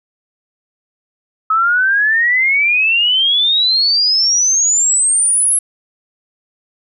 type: exponential sweep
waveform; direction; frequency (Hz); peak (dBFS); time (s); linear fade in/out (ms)
sine; up; 1279 to 11000; -10; 1.5-5.59; 5
effects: none